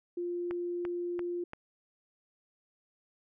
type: tone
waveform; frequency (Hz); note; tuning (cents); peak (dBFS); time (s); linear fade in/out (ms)
sine; 350; F4; +4; -32; 0.17-1.44; 5
type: click train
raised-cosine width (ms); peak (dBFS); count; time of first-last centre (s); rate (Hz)
0.5; -26; 4; 0.51-1.534; 2.93
effects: none